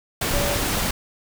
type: tone in noise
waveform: sine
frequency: 572 Hz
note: D5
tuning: 46 cents flat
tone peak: -27 dBFS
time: 0.33-0.57 s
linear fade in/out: 5 ms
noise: pink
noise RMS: -23 dBFS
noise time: 0.21-0.91 s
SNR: -7 dB
effects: none